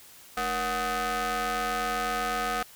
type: ring-modulated tone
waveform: sawtooth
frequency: 260 Hz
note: C4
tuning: 11 cents flat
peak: -20 dBFS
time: 0.37-2.63 s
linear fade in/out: 5 ms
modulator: 996 Hz
effects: white hiss -51 dBFS RMS until 2.75 s